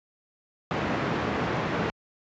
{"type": "band-pass noise", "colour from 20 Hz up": "pink", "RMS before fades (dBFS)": -28, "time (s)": [0.71, 1.9], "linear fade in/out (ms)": 0, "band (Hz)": [120, 1900], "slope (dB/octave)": 12, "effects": ["high-pass 60 Hz 12 dB/octave", "resampled to 16000 Hz"]}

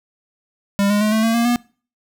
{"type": "tone with pitch steps", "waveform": "square", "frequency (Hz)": [200, 206.3, 212.9, 219.6, 226.6, 233.8, 241.2], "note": ["G3", "G#3", "G#3", "A3", "A#3", "A#3", "B3"], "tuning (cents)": [35, -11, 43, -3, -49, 5, -41], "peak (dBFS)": -15, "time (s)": [0.79, 1.56], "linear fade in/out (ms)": 0, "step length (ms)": 110, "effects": ["noise-tail reverb RT60 0.4 s tail -23 dB re dry"]}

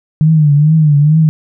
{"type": "tone with vibrato", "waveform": "sine", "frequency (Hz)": 151.6, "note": "D#3", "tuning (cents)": -45, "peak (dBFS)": -5, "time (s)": [0.21, 1.29], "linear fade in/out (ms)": 0, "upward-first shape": "triangle", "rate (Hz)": 2.3, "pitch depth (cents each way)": 110, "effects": []}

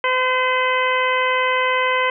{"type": "harmonic tone", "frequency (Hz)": 511, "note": "C5", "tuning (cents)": -41, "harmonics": [1, 2, 3, 4, 5, 6], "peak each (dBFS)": [-22, -20, -25, -22, -27, -29], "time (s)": [0.04, 2.1], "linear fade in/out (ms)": 2, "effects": []}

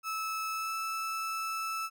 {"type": "tone with pitch glide", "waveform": "35% pulse", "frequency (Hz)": [1304, 1314.6], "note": ["E6", "E6"], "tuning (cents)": [-19, -5], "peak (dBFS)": -31, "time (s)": [0.03, 1.9], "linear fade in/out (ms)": 50, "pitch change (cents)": 14, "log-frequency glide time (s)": [0.51, 0.74], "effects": []}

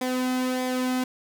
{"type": "tone with flanger", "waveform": "sawtooth", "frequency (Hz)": 254.4, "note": "C4", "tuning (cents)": -48, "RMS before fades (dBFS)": -26, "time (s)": [0.01, 1.04], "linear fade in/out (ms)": 5, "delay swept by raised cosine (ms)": [0.7, 1.8], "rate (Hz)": 1.6, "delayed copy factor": -0.55, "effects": []}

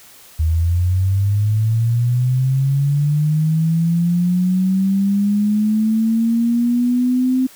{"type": "linear sweep", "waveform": "sine", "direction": "up", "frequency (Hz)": [77.8, 260], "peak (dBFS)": -13, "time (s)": [0.39, 7.47], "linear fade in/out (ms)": 10, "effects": ["white hiss -44 dBFS RMS until 7.55 s"]}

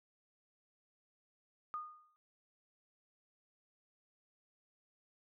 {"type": "tone with exponential decay", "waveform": "sine", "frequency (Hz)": 1227, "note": "D#6", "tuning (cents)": -25, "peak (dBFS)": -36, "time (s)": [1.74, 2.16], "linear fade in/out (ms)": 0, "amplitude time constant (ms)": 91, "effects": []}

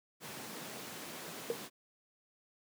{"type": "high-pass noise", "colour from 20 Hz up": "pink", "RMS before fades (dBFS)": -46, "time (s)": [0.2, 1.7], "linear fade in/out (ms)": 50, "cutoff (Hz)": 150, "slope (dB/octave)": 24}
{"type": "tone with exponential decay", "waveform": "sine", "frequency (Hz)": 466.2, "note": "A#4", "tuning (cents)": 0, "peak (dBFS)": -26, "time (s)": [1.5, 1.57], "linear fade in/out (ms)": 1, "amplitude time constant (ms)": 15}
{"effects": []}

